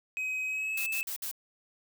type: tone with pitch glide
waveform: triangle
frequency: 2530 to 2618 Hz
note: D#7 to E7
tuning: +28 to -13 cents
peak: -29 dBFS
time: 0.17-1.03 s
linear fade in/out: 0 ms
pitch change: +59 cents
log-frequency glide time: 0.46-0.89 s
type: noise bursts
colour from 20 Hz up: blue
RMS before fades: -36 dBFS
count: 4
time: 0.77-1.314 s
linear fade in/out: 5 ms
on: 94 ms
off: 56 ms
effects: none